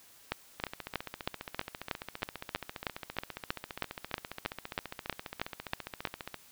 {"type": "two click trains", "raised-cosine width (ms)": 0.3, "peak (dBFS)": [-22, -14], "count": [86, 19], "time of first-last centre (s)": [[0.6, 6.343], [0.32, 6.052]], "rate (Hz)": [14.8, 3.14], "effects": ["white hiss -58 dBFS RMS until 6.51 s"]}